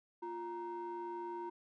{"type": "ring-modulated tone", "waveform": "triangle", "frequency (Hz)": 293.7, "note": "D4", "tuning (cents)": 0, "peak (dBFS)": -35, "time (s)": [0.22, 1.5], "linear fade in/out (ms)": 10, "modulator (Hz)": 643, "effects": []}